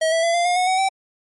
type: tone with pitch steps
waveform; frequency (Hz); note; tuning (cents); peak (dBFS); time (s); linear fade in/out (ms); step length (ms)
square; 640 / 657.2 / 674.9 / 693.1 / 711.8 / 730.9 / 750.6 / 770.8; D#5 / E5 / E5 / F5 / F5 / F#5 / F#5 / G5; +49 / -5 / +41 / -13 / +33 / -21 / +25 / -29; -17; 0.01-0.89; 10; 110
effects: MP3 48 kbps